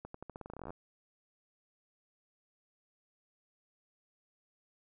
accelerating click train, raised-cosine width 1 ms, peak -30 dBFS, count 18, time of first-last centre 0.05-0.705 s, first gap 94 ms, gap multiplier 0.87, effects none

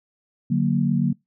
sine chord, D augmented, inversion none, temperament equal, 146.83 / 185 / 233.1 Hz, D3 / F#3 / A#3, 0 / 0 / 0 cents, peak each -22 dBFS, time 0.5-1.13 s, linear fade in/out 10 ms, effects noise-tail reverb RT60 0.2 s tail -26 dB re dry

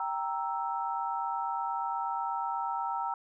sine chord, E diminished, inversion first, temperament equal, 784 / 932.3 / 1318.5 Hz, G5 / Bb5 / E6, 0 / 0 / 0 cents, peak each -35 / -33 / -36 dBFS, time 0-3.14 s, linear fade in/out 2 ms, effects none

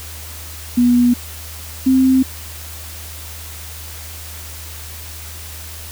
sine tone pair in turn, 243.3 / 261.5 Hz, B3 / C4, -26 / -1 cents, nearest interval minor second, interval 125 cents, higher second, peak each -9 dBFS, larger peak neither, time 0.77-1.14 / 1.86-2.23 s, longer neither, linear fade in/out 10 ms, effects added 79 Hz sine -33 dBFS peak until 5.91 s + white hiss -34 dBFS RMS until 5.91 s

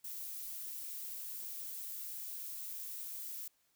violet noise, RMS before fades -44 dBFS, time 0.04-3.48 s, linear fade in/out 5 ms, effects white hiss -75 dBFS RMS until 3.75 s

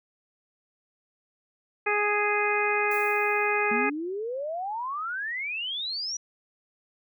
harmonic tone, 415.3 Hz, G#4, in tune, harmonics 1 / 2 / 3 / 4 / 5 / 6, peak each -28 / -30 / -31 / -31 / -30 / -29 dBFS, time 1.86-3.9 s, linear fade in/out 10 ms
violet noise with exponential decay, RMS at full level -40 dBFS, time 2.91-3.79 s, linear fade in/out 5 ms, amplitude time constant 190 ms
sine exponential sweep, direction up, 220 to 5920 Hz, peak -29 dBFS, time 3.71-6.17 s, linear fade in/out 5 ms
effects none

